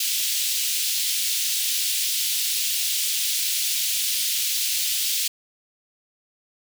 pink high-pass noise, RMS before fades -24 dBFS, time 0-5.28 s, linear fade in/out 5 ms, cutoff 3000 Hz, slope 24 dB/octave, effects none

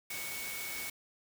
sine tone in noise, 2226 Hz, C#7, 7 cents sharp, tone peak -42 dBFS, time 0.1-0.9 s, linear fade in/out 5 ms, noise white, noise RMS -41 dBFS, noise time 0.1-0.9 s, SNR -4 dB, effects none

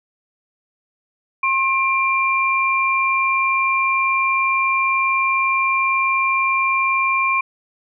sine tone pair together, 1068.1 / 2373 Hz, C6 / D7, +35 / +17 cents, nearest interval octave + major second, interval 1382 cents, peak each -18 dBFS, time 1.43-7.41 s, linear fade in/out 5 ms, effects none

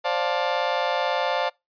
35% pulse chord, D minor seventh, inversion third, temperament just, 528.6 / 587.3 / 704.8 / 881 Hz, C5 / D5 / F5 / A5, +18 / 0 / +16 / +2 cents, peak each -26 dBFS, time 0.04-1.5 s, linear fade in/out 20 ms, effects noise-tail reverb RT60 0.2 s tail -25 dB re dry + resampled to 11025 Hz

